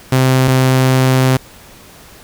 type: tone pair in turn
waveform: sawtooth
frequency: 130.2 / 130.2 Hz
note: C3 / C3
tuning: -8 / -8 cents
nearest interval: unison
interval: 0 cents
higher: neither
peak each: -5 dBFS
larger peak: neither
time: 0.12-0.48 / 0.48-1.37 s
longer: second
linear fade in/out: 5 ms
effects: pink hiss -40 dBFS RMS until 2.23 s